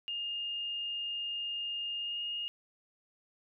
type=tone with pitch glide; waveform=sine; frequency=2828 to 2849 Hz; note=F7 to F7; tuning=+21 to +34 cents; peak=-34 dBFS; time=0.08-2.48 s; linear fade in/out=0 ms; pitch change=+13 cents; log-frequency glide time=1.98-2.22 s; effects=none